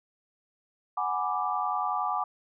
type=chord; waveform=sine; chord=G# half-diminished seventh; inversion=third; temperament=equal; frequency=740 / 830.6 / 987.8 / 1174.7 Hz; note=F#5 / G#5 / B5 / D6; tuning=0 / 0 / 0 / 0 cents; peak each=-32 / -32 / -35 / -30 dBFS; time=0.97-2.24 s; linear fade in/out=5 ms; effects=none